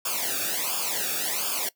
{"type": "noise with flanger", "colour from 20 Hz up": "white", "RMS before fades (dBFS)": -28, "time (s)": [0.05, 1.69], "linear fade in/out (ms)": 5, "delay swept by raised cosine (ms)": [0.5, 1], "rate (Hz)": 1.4, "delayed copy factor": -1, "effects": ["noise-tail reverb RT60 0.1 s tail -19 dB re dry"]}